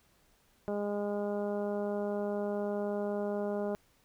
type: harmonic tone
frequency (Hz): 204.9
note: G#3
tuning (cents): -23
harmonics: 1 / 2 / 3 / 4 / 5 / 6 / 7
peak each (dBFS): -36 / -35 / -36 / -44 / -50 / -53 / -52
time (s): 0.68-3.75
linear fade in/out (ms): 0
effects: pink hiss -68 dBFS RMS until 4.04 s